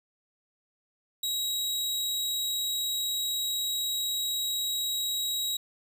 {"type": "tone", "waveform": "sawtooth", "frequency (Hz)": 3834, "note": "A#7", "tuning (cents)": 48, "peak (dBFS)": -25, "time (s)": [1.23, 5.57], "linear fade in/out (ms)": 5, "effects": []}